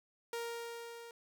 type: tone with level ramp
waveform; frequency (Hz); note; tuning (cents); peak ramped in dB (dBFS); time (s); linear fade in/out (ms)
sawtooth; 467.2; A#4; +4; -33 to -45; 0.33-1.11; 2
effects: none